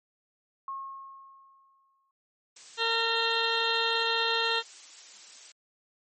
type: tone with exponential decay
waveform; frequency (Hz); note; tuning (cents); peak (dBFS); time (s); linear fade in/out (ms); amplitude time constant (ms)
sine; 1084; C#6; -39; -32; 0.68-2.11; 2; 310
type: noise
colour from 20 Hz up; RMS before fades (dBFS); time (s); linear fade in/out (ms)
blue; -44; 2.56-5.52; 5
type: harmonic tone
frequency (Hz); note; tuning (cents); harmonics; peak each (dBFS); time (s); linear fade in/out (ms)
457.4; A#4; -33; 1 / 2 / 3 / 4 / 6 / 7 / 8 / 9; -33 / -33 / -33 / -33 / -33 / -33 / -33 / -33; 2.77-4.63; 50
effects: MP3 32 kbps